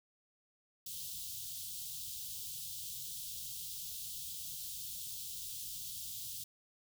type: band-stop noise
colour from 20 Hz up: white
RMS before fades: -44 dBFS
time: 0.86-6.44 s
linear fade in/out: 5 ms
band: 170 to 3100 Hz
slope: 48 dB/octave
effects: none